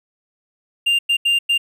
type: tone bursts at uneven times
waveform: triangle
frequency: 2794 Hz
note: F7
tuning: in tune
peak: -12 dBFS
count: 4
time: 0.86-0.99 / 1.09-1.17 / 1.25-1.39 / 1.49-1.58 s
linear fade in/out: 10 ms
effects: none